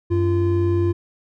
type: tone pair together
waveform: triangle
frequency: 94.4 / 344.5 Hz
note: F#2 / F4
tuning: +35 / -24 cents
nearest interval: octave + minor seventh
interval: 2241 cents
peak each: -17 dBFS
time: 0.1-0.93 s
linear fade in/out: 20 ms
effects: none